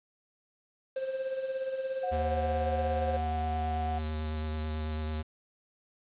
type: tone with tremolo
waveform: triangle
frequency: 528 Hz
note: C5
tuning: 16 cents sharp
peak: -27 dBFS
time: 0.96-3.17 s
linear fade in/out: 5 ms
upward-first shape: sine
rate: 17 Hz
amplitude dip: 55%
type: tone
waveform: sine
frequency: 731 Hz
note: F#5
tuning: 21 cents flat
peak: -32 dBFS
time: 2.03-3.99 s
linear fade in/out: 10 ms
type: tone with vibrato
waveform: square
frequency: 77.5 Hz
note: D#2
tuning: 6 cents flat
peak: -32 dBFS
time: 2.11-5.23 s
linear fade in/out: 20 ms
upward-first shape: sine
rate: 9.1 Hz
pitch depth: 15 cents each way
effects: resampled to 8000 Hz + 9-bit